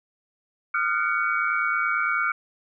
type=tone cluster; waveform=sine; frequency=1222 / 1385 / 1494 / 2251 Hz; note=D#6 / F6 / F#6 / C#7; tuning=-32 / -15 / +16 / +26 cents; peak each=-29 / -24 / -29 / -28 dBFS; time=0.74-2.32 s; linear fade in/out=5 ms; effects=none